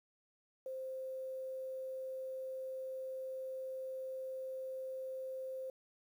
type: tone with quantisation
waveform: sine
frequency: 523.3 Hz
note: C5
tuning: in tune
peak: -40 dBFS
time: 0.66-5.7 s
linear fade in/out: 2 ms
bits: 11
effects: none